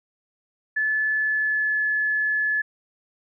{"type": "tone with pitch glide", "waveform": "sine", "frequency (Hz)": [1731, 1718.1], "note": ["A6", "A6"], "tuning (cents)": [-29, -42], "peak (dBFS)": -20, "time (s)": [0.76, 2.62], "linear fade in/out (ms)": 10, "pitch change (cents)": -13, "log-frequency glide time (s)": [1.14, 1.82], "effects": []}